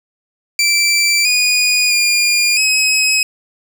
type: tone with pitch steps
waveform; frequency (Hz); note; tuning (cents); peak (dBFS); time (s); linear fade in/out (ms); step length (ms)
20% pulse; 2338 / 2463 / 2414 / 2549; D7 / D#7 / D7 / D#7; -8 / -18 / +47 / +41; -6; 0.59-3.23; 2; 660
effects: none